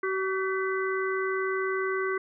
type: harmonic tone with a mistuned harmonic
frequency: 380.6 Hz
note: F#4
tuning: 49 cents sharp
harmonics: 1 / 3 / 4 / 5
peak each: -28 / -33 / -34 / -35 dBFS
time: 0.03-2.18 s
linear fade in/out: 5 ms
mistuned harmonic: 5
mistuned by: +82 cents
effects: none